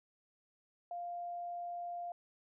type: tone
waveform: sine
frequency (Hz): 698.5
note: F5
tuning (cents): 0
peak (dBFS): -39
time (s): 0.91-2.12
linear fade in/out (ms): 2
effects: none